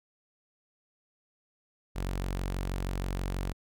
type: tone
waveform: sawtooth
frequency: 46.25 Hz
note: F#1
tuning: in tune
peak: -27 dBFS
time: 1.95-3.53 s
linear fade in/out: 20 ms
effects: none